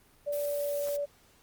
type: tone with pitch glide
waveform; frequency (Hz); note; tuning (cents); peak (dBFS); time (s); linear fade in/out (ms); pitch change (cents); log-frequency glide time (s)
sine; 580 to 575.7; D5 to D5; -22 to -35; -29; 0.26-1.06; 20; -13; 0.41-0.74
type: noise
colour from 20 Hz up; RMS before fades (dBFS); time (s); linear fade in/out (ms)
blue; -42; 0.32-0.97; 10
type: clicks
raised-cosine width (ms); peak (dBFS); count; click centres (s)
0.5; -32; 2; 0.874 / 0.886
effects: pink hiss -62 dBFS RMS until 1.42 s + Opus 32 kbps